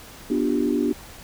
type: chord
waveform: sine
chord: G dominant seventh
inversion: first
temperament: just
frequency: 245 / 294 / 352.8 / 392 Hz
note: B3 / D4 / F4 / G4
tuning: -14 / +2 / +18 / 0 cents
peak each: -24 / -23 / -27 / -27 dBFS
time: 0.3-0.93 s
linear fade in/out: 5 ms
effects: pink hiss -43 dBFS RMS until 1.23 s